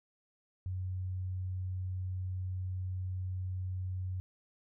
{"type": "tone", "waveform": "sine", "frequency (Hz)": 92.5, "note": "F#2", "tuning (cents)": 0, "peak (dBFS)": -34, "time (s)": [0.66, 4.2], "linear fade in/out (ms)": 0, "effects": []}